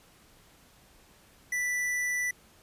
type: tone with tanh clipping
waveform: sine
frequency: 1975.5 Hz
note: B6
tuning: in tune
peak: -29 dBFS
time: 1.52-2.31 s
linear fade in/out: 5 ms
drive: 18 dB
effects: pink hiss -59 dBFS RMS until 2.62 s + resampled to 32000 Hz